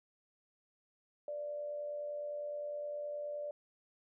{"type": "tone with amplitude modulation", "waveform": "sine", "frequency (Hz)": 587.3, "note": "D5", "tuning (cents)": 0, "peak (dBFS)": -36, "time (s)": [1.28, 3.51], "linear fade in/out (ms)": 2, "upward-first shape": "sine", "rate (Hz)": 89.7, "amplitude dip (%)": 40, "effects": []}